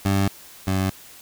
20% pulse tone pair in turn, 98 / 94.99 Hz, G2 / F#2, 0 / +46 cents, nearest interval minor second, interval 54 cents, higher first, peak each -13 / -15 dBFS, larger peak first, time 0.05-0.28 / 0.67-0.9 s, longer neither, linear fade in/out 5 ms, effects white hiss -45 dBFS RMS until 1.21 s

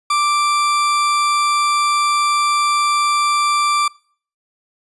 40% pulse tone, 1174.7 Hz, D6, in tune, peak -13 dBFS, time 0.1-3.88 s, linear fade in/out 5 ms, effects noise-tail reverb RT60 0.5 s tail -24 dB re dry + resampled to 24000 Hz

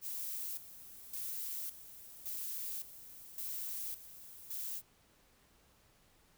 violet noise with tremolo, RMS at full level -41 dBFS, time 0.01-4.82 s, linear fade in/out 50 ms, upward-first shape square, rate 0.89 Hz, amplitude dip 75%, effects pink hiss -68 dBFS RMS until 6.37 s

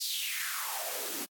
white noise with high-pass filter sweep, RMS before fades -35 dBFS, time 0-1.26 s, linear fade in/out 20 ms, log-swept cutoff 4800 to 240 Hz, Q 4.4, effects AAC 64 kbps

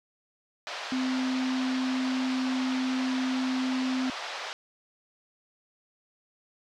pink band-pass noise, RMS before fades -37 dBFS, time 0.67-4.53 s, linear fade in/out 0 ms, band 610 to 5200 Hz, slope 24 dB/octave
sine tone, 258.4 Hz, C4, 21 cents flat, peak -26 dBFS, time 0.92-4.1 s, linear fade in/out 2 ms
effects none

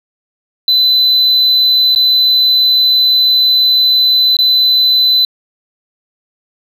sine tone with dropouts, 4017 Hz, B7, 29 cents sharp, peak -4 dBFS, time 0.68-5.25 s, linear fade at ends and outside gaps 2 ms, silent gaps 1.949-1.959 / 4.368-4.388 s, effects tanh soft clip ceiling -6 dBFS

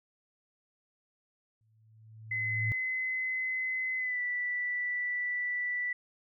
sine tone with exponential growth, 110 Hz, A2, in tune, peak -28 dBFS, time 1.61-2.72 s, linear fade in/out 0 ms, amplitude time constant 240 ms
sine tone with pitch glide, 2037 to 1968.7 Hz, C7 to B6, -47 to -6 cents, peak -30 dBFS, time 2.31-5.93 s, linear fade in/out 5 ms, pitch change -59 cents, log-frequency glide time 3.98-4.21 s
effects none

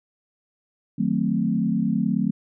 sine chord, D# diminished seventh, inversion none, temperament equal with one note detuned, 155.56 / 185 / 222.9 / 261.6 Hz, D#3 / F#3 / A3 / C4, 0 / 0 / +23 / 0 cents, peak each -29 / -24 / -23 / -27 dBFS, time 0.98-2.31 s, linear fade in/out 10 ms, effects none

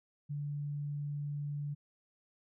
sine tone, 145.3 Hz, D3, 18 cents flat, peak -35 dBFS, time 0.29-1.75 s, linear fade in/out 20 ms, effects none

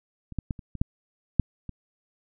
clicks, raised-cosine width 5 ms, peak -27 / -16 / -16 / -28 / -24 / -10 / -6 / -23 dBFS, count 8, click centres 0.323 / 0.387 / 0.508 / 0.592 / 0.753 / 0.815 / 1.397 / 1.693 s, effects none

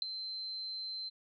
sine tone with ADSR envelope, 4100 Hz, C8, 36 cents flat, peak -24 dBFS, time 0.02-1.1 s, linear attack 3 ms, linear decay 4 ms, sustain -14 dB, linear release 22 ms, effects none

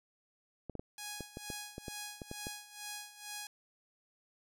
clicks, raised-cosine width 2 ms, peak -28 dBFS, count 11, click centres 0.697 / 0.753 / 0.795 / 1.207 / 1.371 / 1.502 / 1.781 / 1.882 / 2.218 / 2.314 / 2.469 s
5% pulse tone with tremolo, 830.6 Hz, G#5, in tune, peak -29 dBFS, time 0.98-3.47 s, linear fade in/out 2 ms, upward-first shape sine, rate 2.2 Hz, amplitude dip 80%
effects none

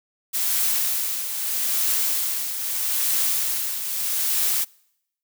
blue noise with tremolo, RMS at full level -21 dBFS, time 0.33-4.65 s, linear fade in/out 20 ms, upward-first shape triangle, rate 0.79 Hz, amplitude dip 60%, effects noise-tail reverb RT60 0.8 s tail -26 dB re dry

